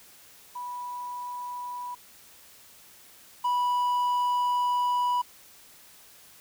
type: tone pair in turn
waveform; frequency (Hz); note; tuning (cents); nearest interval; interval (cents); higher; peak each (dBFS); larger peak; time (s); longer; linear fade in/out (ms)
sine / triangle; 982 / 982; B5 / B5; -10 / -10; unison; 0; neither; -33 / -21; second; 0.55-1.95 / 3.44-5.22; second; 10
effects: white hiss -53 dBFS RMS until 6.4 s